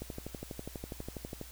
click train, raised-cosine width 2 ms, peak -26 dBFS, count 18, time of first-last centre 0.02-1.413 s, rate 12.2 Hz, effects added 60 Hz sine -50 dBFS peak until 1.51 s + white hiss -52 dBFS RMS until 1.51 s

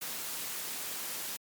white noise, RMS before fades -38 dBFS, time 0.01-1.37 s, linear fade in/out 10 ms, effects high-pass 150 Hz 12 dB/octave + MP3 96 kbps

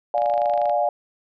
sine chord, D diminished, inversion none, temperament equal with one note detuned, 587.3 / 708.6 / 830.6 Hz, D5 / F5 / Ab5, 0 / +25 / 0 cents, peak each -22 / -21 / -25 dBFS, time 0.14-0.89 s, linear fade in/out 2 ms
click train, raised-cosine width 0.3 ms, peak -23 dBFS, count 14, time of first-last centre 0.18-0.696 s, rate 25.2 Hz
effects none

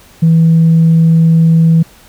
sine tone, 163.6 Hz, E3, 13 cents flat, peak -3 dBFS, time 0.22-1.83 s, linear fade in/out 10 ms, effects tanh soft clip ceiling -1 dBFS + pink hiss -42 dBFS RMS until 2.08 s

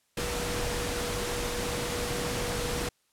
sine tone in noise, 483.4 Hz, B4, 37 cents flat, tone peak -35 dBFS, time 0.17-2.89 s, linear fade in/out 5 ms, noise pink, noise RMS -32 dBFS, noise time 0.17-2.89 s, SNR -6 dB, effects white hiss -71 dBFS RMS until 3.12 s + low-pass 11000 Hz 12 dB/octave

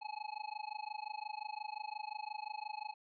square tone with amplitude modulation, 850 Hz, G#5, 40 cents sharp, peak -38 dBFS, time 0.01-2.94 s, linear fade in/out 20 ms, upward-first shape sine, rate 25.7 Hz, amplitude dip 100%, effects resampled to 11025 Hz

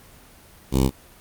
10% pulse tone with notch filter, 66.3 Hz, C2, 23 cents sharp, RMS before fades -18 dBFS, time 0.71-0.91 s, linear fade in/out 50 ms, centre 1600 Hz, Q 0.53, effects pink hiss -49 dBFS RMS until 1.2 s + Opus 24 kbps

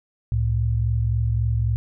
sine tone pair together, 67.3 / 110.98 Hz, C2 / A2, +49 / +15 cents, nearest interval major sixth, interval 866 cents, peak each -23 / -20 dBFS, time 0.32-1.76 s, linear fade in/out 0 ms, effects none

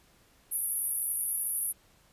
white band-pass noise, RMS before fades -32 dBFS, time 0.51-1.73 s, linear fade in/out 20 ms, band 10000 to 12000 Hz, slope 96 dB/octave, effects pink hiss -63 dBFS RMS until 2.12 s + resampled to 32000 Hz

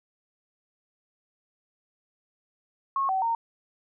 sine tone with pitch steps, 1090 / 762 / 920 Hz, C#6 / G5 / A#5, -29 / -49 / -23 cents, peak -23 dBFS, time 2.96-3.35 s, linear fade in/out 2 ms, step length 130 ms, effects none

